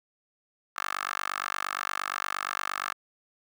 10% pulse tone with high-pass filter, 48.59 Hz, G1, 15 cents flat, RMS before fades -33 dBFS, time 0.76-2.93 s, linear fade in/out 10 ms, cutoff 1300 Hz, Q 3.6, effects none

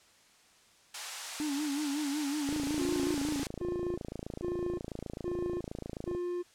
white high-pass noise, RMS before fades -38 dBFS, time 0.94-3.47 s, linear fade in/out 5 ms, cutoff 640 Hz, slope 24 dB/octave
triangle tone with vibrato, 290.6 Hz, D4, 18 cents flat, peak -29 dBFS, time 1.4-3.43 s, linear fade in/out 0 ms, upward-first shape sine, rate 5.4 Hz, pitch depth 89 cents each way
click train, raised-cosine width 2 ms, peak -25 dBFS, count 102, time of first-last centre 2.49-6.149 s, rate 27.6 Hz
triangle tone bursts, 353.7 Hz, F4, 22 cents sharp, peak -30 dBFS, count 5, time 2.78-6.43 s, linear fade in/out 20 ms, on 370 ms, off 450 ms
effects white hiss -62 dBFS RMS until 6.54 s + low-pass 8000 Hz 12 dB/octave

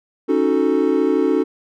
triangle chord, D# half-diminished seventh, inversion third, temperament equal with one note detuned, 277.2 / 311.1 / 368.1 / 440 Hz, C#4 / D#4 / F#4 / A4, 0 / 0 / -9 / 0 cents, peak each -18 dBFS, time 0.28-1.44 s, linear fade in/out 20 ms, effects none

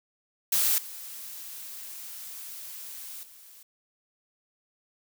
blue noise with level steps, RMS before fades -24 / -41 / -51 dBFS, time 0.52-3.63 s, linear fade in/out 5 ms, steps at 0.78 / 3.23 s, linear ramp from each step 2 ms, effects none

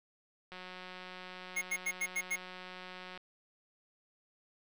click train, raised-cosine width 0.3 ms, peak -31 dBFS, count 487, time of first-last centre 0.52-3.176 s, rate 183 Hz
square tone bursts, 2157 Hz, C#7, 48 cents flat, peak -32 dBFS, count 6, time 1.56-2.361 s, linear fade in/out 10 ms, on 56 ms, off 93 ms
effects none

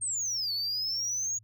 sine exponential two-way sweep, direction down then up, 8700 to 4387 to 6760 Hz, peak -26 dBFS, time 0.01-1.39 s, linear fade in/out 20 ms, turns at 0.53 s, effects tanh soft clip ceiling -28 dBFS + added 108 Hz sine -56 dBFS peak until 1.43 s

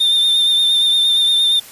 triangle tone with vibrato, 3608 Hz, A7, 43 cents sharp, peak -10 dBFS, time 0-1.6 s, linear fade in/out 10 ms, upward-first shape triangle, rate 8.6 Hz, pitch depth 36 cents each way, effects white hiss -38 dBFS RMS until 1.71 s + resampled to 32000 Hz

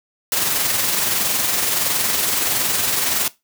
white noise with amplitude modulation, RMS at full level -18 dBFS, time 0.32-3.28 s, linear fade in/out 2 ms, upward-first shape sine, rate 21.5 Hz, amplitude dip 35%, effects noise-tail reverb RT60 0.2 s tail -18 dB re dry + high-pass 80 Hz 12 dB/octave

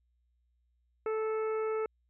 harmonic tone, 437.8 Hz, A4, 9 cents flat, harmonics 1 / 2 / 3 / 4 / 5 / 6, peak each -30 / -45 / -40 / -54 / -49 / -56 dBFS, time 1.06-1.86 s, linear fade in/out 2 ms, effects added 60 Hz sine -70 dBFS peak until 2.09 s

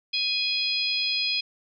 harmonic tone, 830.6 Hz, G#5, in tune, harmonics 3 / 4 / 5 / 6, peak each -29 / -29 / -29 / -29 dBFS, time 0.13-1.41 s, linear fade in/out 10 ms, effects none

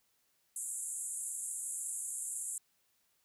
pink band-pass noise, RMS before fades -40 dBFS, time 0.56-2.58 s, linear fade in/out 2 ms, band 7200 to 11000 Hz, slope 96 dB/octave, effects white hiss -75 dBFS RMS until 3.24 s

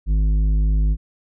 sine tone with tanh clipping, 51.91 Hz, G#1, in tune, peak -16 dBFS, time 0.06-0.97 s, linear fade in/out 50 ms, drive 9 dB, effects none

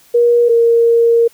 sine tone pair in turn, 476.1 / 465.2 Hz, A#4 / A#4, +37 / -4 cents, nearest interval unison, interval 41 cents, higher first, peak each -7 dBFS, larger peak neither, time 0.14-0.49 / 0.49-1.28 s, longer second, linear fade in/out 10 ms, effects white hiss -48 dBFS RMS until 1.33 s

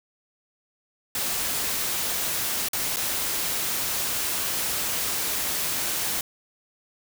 white noise with dropouts, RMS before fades -27 dBFS, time 1.15-6.21 s, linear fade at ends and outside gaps 2 ms, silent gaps 2.686-2.732 / 2.961-2.968 s, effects none

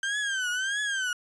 35% pulse tone with vibrato, 1568 Hz, G6, in tune, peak -25 dBFS, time 0.03-1.13 s, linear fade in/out 2 ms, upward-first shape triangle, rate 1.6 Hz, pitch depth 150 cents each way, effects resampled to 22050 Hz

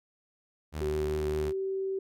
sawtooth tone with vibrato, 75.5 Hz, D2, 48 cents sharp, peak -29 dBFS, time 0.72-1.53 s, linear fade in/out 50 ms, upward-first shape sine, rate 5 Hz, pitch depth 37 cents each way
sine tone with pitch glide, 380 to 385.1 Hz, F#4 to G4, +46 to -31 cents, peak -29 dBFS, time 0.81-1.99 s, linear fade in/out 5 ms, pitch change +23 cents, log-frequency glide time 1.31-1.6 s
effects none

